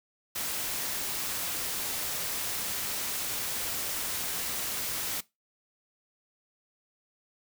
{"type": "noise", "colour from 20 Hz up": "white", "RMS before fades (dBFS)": -33, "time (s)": [0.35, 5.21], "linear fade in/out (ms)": 10, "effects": ["noise-tail reverb RT60 0.2 s tail -20 dB re dry"]}